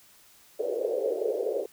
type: band-pass noise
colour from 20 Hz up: white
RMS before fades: -29 dBFS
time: 0.59-1.66 s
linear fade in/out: 5 ms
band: 400 to 540 Hz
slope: 48 dB/octave
effects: white hiss -57 dBFS RMS until 1.72 s